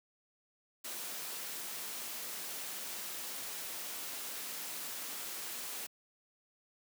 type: noise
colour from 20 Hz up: white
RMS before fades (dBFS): -42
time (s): 0.84-5.87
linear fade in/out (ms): 10
effects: high-pass 200 Hz 12 dB/octave